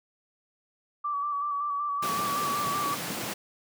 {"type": "tone with vibrato", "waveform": "sine", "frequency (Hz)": 1156, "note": "D6", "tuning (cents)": -28, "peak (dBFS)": -27, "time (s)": [1.04, 2.95], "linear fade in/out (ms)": 10, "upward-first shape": "square", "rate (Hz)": 5.3, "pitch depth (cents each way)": 29}
{"type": "high-pass noise", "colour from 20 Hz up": "pink", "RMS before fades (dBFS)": -34, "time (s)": [2.02, 3.34], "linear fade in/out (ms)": 10, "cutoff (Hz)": 130, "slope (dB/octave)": 24}
{"effects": []}